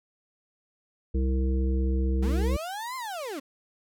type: harmonic tone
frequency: 65.4 Hz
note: C2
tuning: in tune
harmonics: 1 / 3 / 5 / 7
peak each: -23 / -33 / -34 / -37 dBFS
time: 1.14-2.57 s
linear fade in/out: 10 ms
type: linear two-way sweep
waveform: 35% pulse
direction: up then down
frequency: 173.6 to 1060 to 252.3 Hz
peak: -31 dBFS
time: 2.22-3.4 s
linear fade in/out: 10 ms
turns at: 2.96 s
effects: none